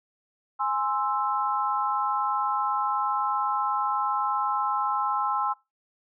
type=chord; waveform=sine; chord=Ab augmented; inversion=none; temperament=equal; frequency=830.6 / 1046.5 / 1318.5 Hz; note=Ab5 / C6 / E6; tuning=0 / 0 / 0 cents; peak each=-28 dBFS; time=0.59-5.54 s; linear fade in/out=20 ms; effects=noise-tail reverb RT60 0.2 s tail -19 dB re dry